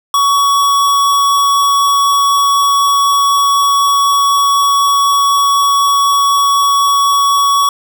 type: tone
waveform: square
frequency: 1124 Hz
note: C#6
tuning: 24 cents sharp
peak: -9 dBFS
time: 0.14-7.69 s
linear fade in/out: 2 ms
effects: none